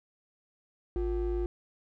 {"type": "ring-modulated tone", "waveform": "triangle", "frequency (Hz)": 203.8, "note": "G#3", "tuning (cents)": -32, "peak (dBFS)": -23, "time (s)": [0.96, 1.46], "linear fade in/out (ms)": 0, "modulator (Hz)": 150, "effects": []}